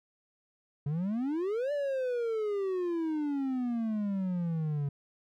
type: exponential two-way sweep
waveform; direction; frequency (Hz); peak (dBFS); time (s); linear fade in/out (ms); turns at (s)
triangle; up then down; 138.59 to 590 to 139.6; -27; 0.86-4.89; 5; 1.72
effects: none

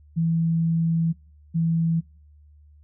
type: tone pair in turn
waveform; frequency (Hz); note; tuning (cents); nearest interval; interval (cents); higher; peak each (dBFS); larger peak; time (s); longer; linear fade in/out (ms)
sine; 164.81 / 164.81; E3 / E3; 0 / 0; unison; 0; neither; -19; neither; 0.16-1.13 / 1.54-2.01; first; 20
effects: noise-tail reverb RT60 0.5 s tail -26 dB re dry + added 74 Hz sine -49 dBFS peak until 2.83 s

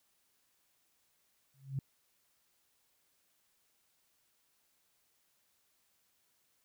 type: tone with exponential growth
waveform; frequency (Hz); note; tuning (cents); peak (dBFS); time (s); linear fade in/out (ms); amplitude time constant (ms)
sine; 135.6; C#3; -38; -30; 1.54-1.79; 2; 53
effects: white hiss -75 dBFS RMS until 6.64 s

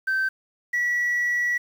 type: tone pair in turn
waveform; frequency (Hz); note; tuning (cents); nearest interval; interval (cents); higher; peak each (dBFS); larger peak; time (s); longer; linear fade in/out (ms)
sine; 1550 / 1939.9; G6 / B6; -20 / -32; major third; 388; second; -19; neither; 0.07-0.29 / 0.73-1.58; second; 10
effects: tanh soft clip ceiling -18 dBFS + 8-bit

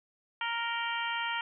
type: harmonic tone with a mistuned harmonic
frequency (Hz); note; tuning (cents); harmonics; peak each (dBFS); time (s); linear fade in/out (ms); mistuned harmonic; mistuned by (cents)
466.2; A#4; 0; 2 / 3 / 4 / 5 / 6 / 7; -35 / -37 / -38 / -39 / -40 / -40; 0.41-1.41; 2; 7; -67
effects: none

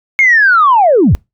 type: linear sweep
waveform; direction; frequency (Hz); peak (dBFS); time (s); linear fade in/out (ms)
sine; down; 2189 to 50.3; -4; 0.19-1.15; 0
effects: noise-tail reverb RT60 0.2 s tail -25 dB re dry + tanh soft clip ceiling 0 dBFS

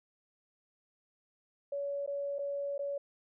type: tone with dropouts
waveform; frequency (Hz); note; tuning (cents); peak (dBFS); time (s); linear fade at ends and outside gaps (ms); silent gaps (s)
sine; 565; C#5; +33; -33; 1.72-2.98; 5; 2.063-2.075 / 2.385-2.39 / 2.78-2.791
effects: none

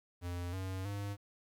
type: tone with pitch steps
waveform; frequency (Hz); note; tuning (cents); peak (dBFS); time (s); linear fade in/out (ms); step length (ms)
square; 88 / 94.32 / 101.09; F2 / F#2 / G#2; +14 / +34 / -46; -38; 0.21-1.17; 50; 320
effects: 11-bit

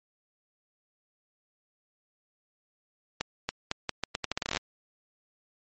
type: accelerating click train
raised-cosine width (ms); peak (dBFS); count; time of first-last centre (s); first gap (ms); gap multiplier
0.2; -11; 17; 3.21-4.571; 280; 0.8
effects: MP3 32 kbps

